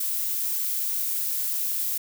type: noise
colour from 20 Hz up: violet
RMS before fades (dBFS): -27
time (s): 0-1.98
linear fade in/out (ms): 5
effects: none